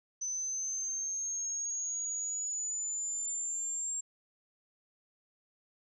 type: linear sweep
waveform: sine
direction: up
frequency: 6060 to 7459 Hz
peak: -33 dBFS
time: 0.21-4.01 s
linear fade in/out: 10 ms
effects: none